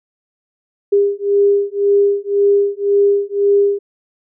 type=beating tone pair; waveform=sine; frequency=402.1 / 404 Hz; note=G4 / G#4; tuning=+44 / -48 cents; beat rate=1.9 Hz; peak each=-14 dBFS; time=0.92-3.79 s; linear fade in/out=10 ms; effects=none